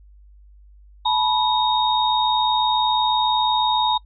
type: tone cluster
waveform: sine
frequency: 860 / 980 / 3726 Hz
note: A5 / B5 / A#7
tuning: -40 / -14 / -2 cents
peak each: -21 dBFS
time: 1.05-3.98 s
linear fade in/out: 10 ms
effects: noise-tail reverb RT60 0.1 s tail -25 dB re dry + added 50 Hz sine -45 dBFS peak until 4.05 s